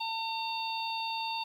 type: harmonic tone with a mistuned harmonic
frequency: 910 Hz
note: A#5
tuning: 42 cents flat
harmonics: 1 / 3 / 4 / 5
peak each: -34 / -39 / -40 / -41 dBFS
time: 0-1.44 s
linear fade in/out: 10 ms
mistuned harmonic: 1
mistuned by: -18 cents
effects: 10-bit